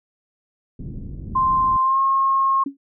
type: low-pass noise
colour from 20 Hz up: pink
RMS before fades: -32 dBFS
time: 0.79-1.77 s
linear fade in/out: 5 ms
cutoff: 280 Hz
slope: 24 dB/octave
type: tone with pitch glide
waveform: sine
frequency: 1046 to 1079.1 Hz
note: C6 to C#6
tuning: -1 to -47 cents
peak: -15 dBFS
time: 1.35-2.64 s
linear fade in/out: 10 ms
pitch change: +54 cents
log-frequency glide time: 1.82-1.99 s
type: tone with exponential decay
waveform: sine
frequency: 277.2 Hz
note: C#4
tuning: in tune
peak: -20 dBFS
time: 2.66-2.77 s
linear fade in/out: 5 ms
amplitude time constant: 23 ms
effects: none